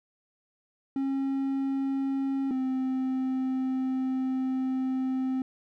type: tone pair in turn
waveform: triangle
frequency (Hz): 271.2 / 260.7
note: C#4 / C4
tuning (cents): -38 / -6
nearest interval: minor second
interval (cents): 68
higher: first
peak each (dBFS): -24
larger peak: neither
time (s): 0.96-2.51 / 2.51-5.42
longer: second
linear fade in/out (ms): 2
effects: none